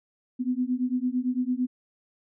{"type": "beating tone pair", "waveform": "sine", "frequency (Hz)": [246.9, 255.8], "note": ["B3", "C4"], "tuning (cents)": [0, -39], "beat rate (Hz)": 8.9, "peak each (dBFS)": -27, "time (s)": [0.39, 1.67], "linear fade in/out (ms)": 20, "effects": []}